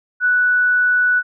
sine tone, 1480 Hz, F#6, in tune, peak -12 dBFS, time 0.2-1.23 s, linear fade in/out 50 ms, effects none

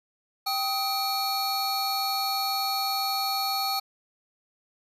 square tone cluster, 783 / 1259 / 4361 Hz, G5 / D#6 / C#8, -2 / +20 / -29 cents, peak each -30 / -34 / -29 dBFS, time 0.46-3.8 s, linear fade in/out 10 ms, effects resampled to 32000 Hz

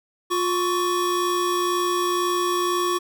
square tone pair together, 354 / 1124 Hz, F4 / C#6, +23 / +24 cents, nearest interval octave + minor sixth, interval 2001 cents, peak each -24 dBFS, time 0.3-2.99 s, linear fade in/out 20 ms, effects none

